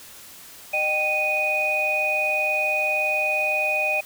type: tone cluster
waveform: sine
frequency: 611 / 777 / 2482 Hz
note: D#5 / G5 / D#7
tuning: -32 / -16 / -5 cents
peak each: -26 / -29 / -21 dBFS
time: 0.73-4.01 s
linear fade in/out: 10 ms
effects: tanh soft clip ceiling -11 dBFS + white hiss -44 dBFS RMS until 4.05 s